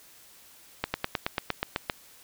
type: slowing click train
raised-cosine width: 0.3 ms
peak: -10 dBFS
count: 10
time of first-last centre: 0.84-1.898 s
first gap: 100 ms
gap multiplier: 1.04
effects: white hiss -54 dBFS RMS until 2.23 s